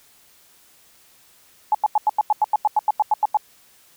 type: tone bursts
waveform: sine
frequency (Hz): 850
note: G#5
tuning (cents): +40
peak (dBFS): -13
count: 15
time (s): 1.72-3.371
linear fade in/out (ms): 2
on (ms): 27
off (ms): 89
effects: white hiss -54 dBFS RMS until 3.96 s